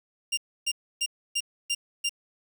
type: tone bursts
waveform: 20% pulse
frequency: 2794 Hz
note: F7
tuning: in tune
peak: -20 dBFS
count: 6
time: 0.32-2.094 s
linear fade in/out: 10 ms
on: 54 ms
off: 290 ms
effects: 9-bit